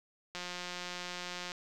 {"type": "click train", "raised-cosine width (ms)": 0.2, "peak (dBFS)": -23, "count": 209, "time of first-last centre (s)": [0.35, 1.519], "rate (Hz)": 178, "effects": []}